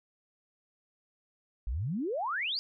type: exponential sweep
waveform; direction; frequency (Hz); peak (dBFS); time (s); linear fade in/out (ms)
sine; up; 49.44 to 4978; -30; 1.67-2.59; 0
effects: none